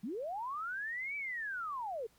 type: linear two-way sweep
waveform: sine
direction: up then down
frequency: 181.8 to 2324 to 415.2 Hz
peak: -36 dBFS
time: 0.03-2.07 s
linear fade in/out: 10 ms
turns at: 1.16 s
effects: pink hiss -68 dBFS RMS until 2.18 s + MP3 96 kbps